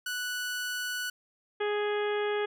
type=tone; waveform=sawtooth; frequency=1480 Hz; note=F#6; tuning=in tune; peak=-28 dBFS; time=0.06-1.1 s; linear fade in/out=5 ms
type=harmonic tone; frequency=415.7 Hz; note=G#4; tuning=2 cents sharp; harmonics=1 / 2 / 3 / 4 / 5 / 6 / 7 / 8; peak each=-28 / -37 / -40 / -38 / -42 / -45 / -47 / -44 dBFS; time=1.6-2.46 s; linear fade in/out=10 ms
effects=none